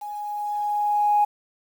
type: tone with level ramp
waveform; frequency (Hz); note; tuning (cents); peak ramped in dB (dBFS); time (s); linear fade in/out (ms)
sine; 830.6; G#5; 0; -31 to -14; 0.01-1.25; 10
effects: tanh soft clip ceiling -10 dBFS + 8-bit